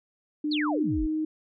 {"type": "tone with pitch glide", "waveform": "sine", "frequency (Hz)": [300, 311.5], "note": ["D4", "D#4"], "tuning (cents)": [37, 2], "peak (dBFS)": -25, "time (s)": [0.44, 1.25], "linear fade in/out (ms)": 5, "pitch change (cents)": 65, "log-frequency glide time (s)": [0.71, 1.01]}
{"type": "exponential sweep", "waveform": "sine", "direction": "down", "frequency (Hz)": [4699, 31.65], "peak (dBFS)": -28, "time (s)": [0.51, 1.07], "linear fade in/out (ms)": 10}
{"effects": []}